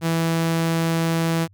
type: tone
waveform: sawtooth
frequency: 164.81 Hz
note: E3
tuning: in tune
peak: -15 dBFS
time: 0.01-1.48 s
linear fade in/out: 50 ms
effects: added 97 Hz sine -50 dBFS peak until 1.53 s